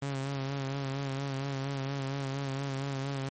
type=tone with vibrato; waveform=sawtooth; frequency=137 Hz; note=C#3; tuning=20 cents flat; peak=-28 dBFS; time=0.02-3.29 s; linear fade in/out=5 ms; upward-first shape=sine; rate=4.3 Hz; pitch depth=39 cents each way; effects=MP3 32 kbps